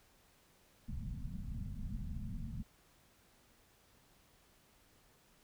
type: low-pass noise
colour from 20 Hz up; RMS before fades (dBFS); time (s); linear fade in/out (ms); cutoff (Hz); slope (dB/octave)
pink; -42; 0.88-2.63; 10; 240; 96
effects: pink hiss -68 dBFS RMS until 5.43 s